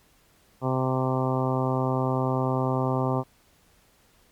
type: harmonic tone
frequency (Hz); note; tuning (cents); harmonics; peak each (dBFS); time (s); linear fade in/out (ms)
130; C3; -11; 1 / 2 / 3 / 4 / 5 / 6 / 7 / 8 / 9; -26 / -29 / -31 / -32 / -33 / -34 / -34 / -35 / -36; 0.61-3.24; 50
effects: pink hiss -61 dBFS RMS until 4.31 s + MP3 96 kbps